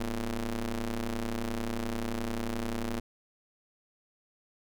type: ring-modulated tone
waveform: sawtooth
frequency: 111.3 Hz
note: A2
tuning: 20 cents sharp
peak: -24 dBFS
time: 0-3 s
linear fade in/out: 5 ms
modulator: 127 Hz
effects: none